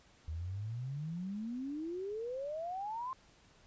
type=exponential sweep; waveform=sine; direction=up; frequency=76.1 to 1062 Hz; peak=-37 dBFS; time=0.28-3.13 s; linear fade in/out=0 ms; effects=pink hiss -64 dBFS RMS until 3.66 s + resampled to 16000 Hz